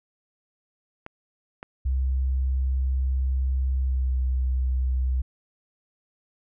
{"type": "clicks", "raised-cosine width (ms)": 0.5, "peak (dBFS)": -22, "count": 2, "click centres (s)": [1.064, 1.629]}
{"type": "tone with pitch glide", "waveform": "sine", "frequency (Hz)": [65.41, 63.99], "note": ["C2", "C2"], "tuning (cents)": [0, -38], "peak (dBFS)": -21, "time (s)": [1.85, 5.22], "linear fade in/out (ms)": 10, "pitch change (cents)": -38, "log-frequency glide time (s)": [3.8, 4.12]}
{"effects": []}